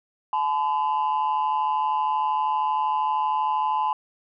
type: tone pair together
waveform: sine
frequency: 861 / 1013.8 Hz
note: A5 / B5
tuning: -38 / +45 cents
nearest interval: minor third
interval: 283 cents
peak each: -22 dBFS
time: 0.33-3.93 s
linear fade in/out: 2 ms
effects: tanh soft clip ceiling -17 dBFS